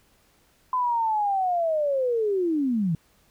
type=linear sweep; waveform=sine; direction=down; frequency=1023 to 152.5 Hz; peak=-21 dBFS; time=0.73-2.95 s; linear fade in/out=2 ms; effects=pink hiss -62 dBFS RMS until 3.3 s